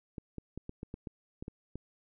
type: clicks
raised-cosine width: 3 ms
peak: -27 dBFS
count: 10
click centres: 0.182 / 0.383 / 0.576 / 0.694 / 0.831 / 0.941 / 1.072 / 1.425 / 1.481 / 1.756 s
effects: none